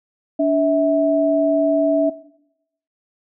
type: tone pair together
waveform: sine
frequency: 289.3 / 650 Hz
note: D4 / E5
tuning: -26 / -24 cents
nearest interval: octave + major second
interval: 1402 cents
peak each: -17 dBFS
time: 0.39-2.1 s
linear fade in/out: 10 ms
effects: noise-tail reverb RT60 0.8 s tail -18 dB re dry